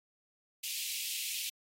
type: high-pass noise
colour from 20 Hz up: pink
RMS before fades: -38 dBFS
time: 0.63-1.5 s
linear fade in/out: 10 ms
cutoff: 2400 Hz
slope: 48 dB/octave
effects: AAC 48 kbps